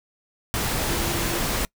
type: tone in noise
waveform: sine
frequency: 340.4 Hz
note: F4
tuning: 44 cents flat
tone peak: -32 dBFS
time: 0.89-1.39 s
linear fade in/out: 0 ms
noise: pink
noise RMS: -25 dBFS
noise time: 0.54-1.65 s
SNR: -10 dB
effects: noise-tail reverb RT60 0.1 s tail -25 dB re dry